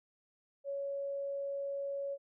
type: tone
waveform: sine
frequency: 558 Hz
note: C#5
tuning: 11 cents sharp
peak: -35 dBFS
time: 0.64-2.18 s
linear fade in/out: 50 ms
effects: none